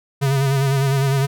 square tone with vibrato, 136.8 Hz, C#3, 23 cents flat, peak -16 dBFS, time 0.21-1.27 s, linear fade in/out 20 ms, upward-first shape sine, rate 9.9 Hz, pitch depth 47 cents each way, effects none

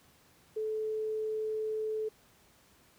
sine tone, 434.3 Hz, A4, 23 cents flat, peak -31 dBFS, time 0.56-2.09 s, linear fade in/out 10 ms, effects pink hiss -63 dBFS RMS until 2.98 s + high-pass 60 Hz 12 dB/octave

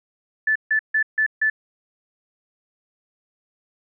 sine tone bursts, 1747 Hz, A6, 13 cents flat, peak -16 dBFS, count 5, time 0.47-1.5 s, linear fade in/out 5 ms, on 86 ms, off 150 ms, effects none

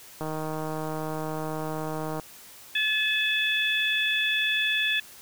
click train, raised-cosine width 1 ms, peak -19 dBFS, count 311, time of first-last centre 0.21-2.197 s, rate 156 Hz
harmonic tone, 861 Hz, A5, 38 cents flat, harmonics 2 / 3 / 4, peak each -27 / -27 / -27 dBFS, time 2.75-5 s, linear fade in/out 5 ms
effects white hiss -48 dBFS RMS until 5.21 s

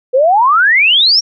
sine exponential sweep, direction up, 489.2 to 5720 Hz, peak -6 dBFS, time 0.13-1.21 s, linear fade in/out 20 ms, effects none

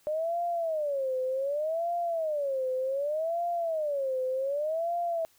sine tone with vibrato, 597 Hz, D5, 28 cents sharp, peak -27 dBFS, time 0.07-5.25 s, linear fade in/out 0 ms, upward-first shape sine, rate 0.66 Hz, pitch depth 260 cents each way, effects white hiss -64 dBFS RMS until 5.38 s

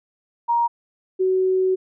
sine tone pair in turn, 941 / 374.6 Hz, A#5 / F#4, +16 / +21 cents, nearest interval octave + major third, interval 1595 cents, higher first, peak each -16 dBFS, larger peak neither, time 0.48-0.68 / 1.19-1.76 s, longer second, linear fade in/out 20 ms, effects none

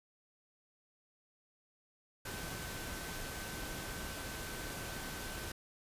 sine tone in noise, 1533 Hz, G6, 39 cents flat, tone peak -50 dBFS, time 2.25-5.52 s, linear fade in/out 5 ms, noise pink, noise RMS -43 dBFS, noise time 2.25-5.52 s, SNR -10 dB, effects resampled to 32000 Hz

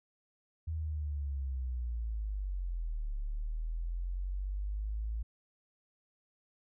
sine linear two-way sweep, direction down then up, 81.2 to 35.38 to 55.6 Hz, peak -33 dBFS, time 0.67-5.23 s, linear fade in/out 10 ms, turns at 3.15 s, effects none

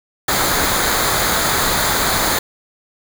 pink noise with comb filter, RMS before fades -17 dBFS, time 0.28-2.39 s, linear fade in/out 5 ms, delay 0.36 ms, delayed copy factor -0.6, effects none

